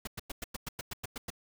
pink noise bursts, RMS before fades -38 dBFS, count 11, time 0.05-1.303 s, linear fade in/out 5 ms, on 23 ms, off 100 ms, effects none

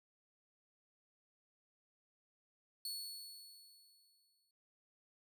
sawtooth tone with exponential decay, 4406 Hz, C#8, 11 cents flat, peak -37 dBFS, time 2.85-4.51 s, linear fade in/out 2 ms, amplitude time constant 360 ms, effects none

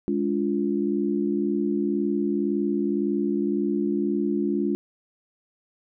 sine chord, D diminished, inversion second, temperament equal with one note detuned, 207.7 / 287.3 / 349.2 Hz, Ab3 / D4 / F4, 0 / -38 / 0 cents, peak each -26 dBFS, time 0.08-4.75 s, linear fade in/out 0 ms, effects none

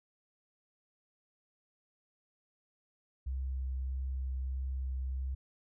sine tone with vibrato, 65.41 Hz, C2, in tune, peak -33 dBFS, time 3.26-5.35 s, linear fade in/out 10 ms, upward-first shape triangle, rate 1.6 Hz, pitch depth 13 cents each way, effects none

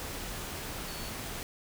sine tone in noise, 4435 Hz, C#8, in tune, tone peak -47 dBFS, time 0.88-1.09 s, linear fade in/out 0 ms, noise pink, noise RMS -39 dBFS, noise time 0-1.43 s, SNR -11 dB, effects none

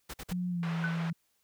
pink noise bursts, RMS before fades -41 dBFS, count 3, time 0.09-0.333 s, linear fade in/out 10 ms, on 49 ms, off 48 ms
sine tone with pitch glide, 179.3 to 166.33 Hz, F3 to E3, +46 to +16 cents, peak -30 dBFS, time 0.31-1.13 s, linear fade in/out 10 ms, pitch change -130 cents, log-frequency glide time 0.49-0.68 s
pink band-pass noise, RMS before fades -43 dBFS, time 0.63-1.1 s, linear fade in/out 0 ms, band 720 to 2300 Hz, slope 12 dB/octave
sine tone with exponential decay, 1504 Hz, F#6, 28 cents sharp, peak -29 dBFS, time 0.84-1.04 s, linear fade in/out 0 ms, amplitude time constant 43 ms
effects white hiss -74 dBFS RMS until 1.43 s

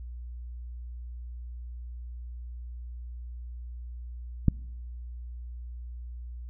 click, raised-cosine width 5 ms, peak -7 dBFS, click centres 4.483 s, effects noise-tail reverb RT60 1.0 s tail -26 dB re dry + added 60 Hz sine -37 dBFS peak until 6.49 s

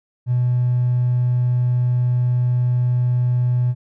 triangle tone with hard clipping, 123.47 Hz, B2, in tune, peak -15 dBFS, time 0.26-3.75 s, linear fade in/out 50 ms, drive 3 dB, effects none

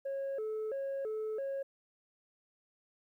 sine tone with vibrato, 487.4 Hz, B4, 23 cents flat, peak -32 dBFS, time 0.05-1.63 s, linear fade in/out 10 ms, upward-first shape square, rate 1.5 Hz, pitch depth 200 cents each way, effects tanh soft clip ceiling -33 dBFS + 12-bit

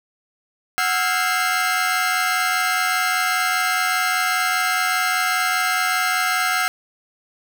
40% pulse tone cluster, 740 / 1307 / 1392 / 1629 / 2092 Hz, F#5 / E6 / F6 / G#6 / C7, 0 / -15 / -6 / -34 / -1 cents, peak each -24 dBFS, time 0.78-6.68 s, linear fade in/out 0 ms, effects none

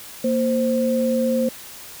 sine tone pair together, 232.4 / 523.3 Hz, A#3 / C5, -5 / 0 cents, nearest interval octave + major second, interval 1405 cents, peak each -20 dBFS, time 0.24-1.49 s, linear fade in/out 5 ms, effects white hiss -39 dBFS RMS until 2 s

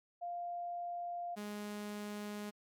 sine / sawtooth tone pair in turn, 698.5 / 207.7 Hz, F5 / G#3, 0 / 0 cents, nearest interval octave + major sixth, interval 2100 cents, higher first, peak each -38 / -37 dBFS, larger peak second, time 0.21-1.36 / 1.36-2.51 s, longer neither, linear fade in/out 20 ms, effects MP3 96 kbps

